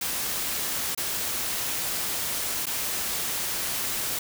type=noise with dropouts; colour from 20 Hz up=white; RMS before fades=-29 dBFS; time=0.01-4.19 s; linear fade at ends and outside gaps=5 ms; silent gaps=0.949-0.975 / 2.658-2.666 s; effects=none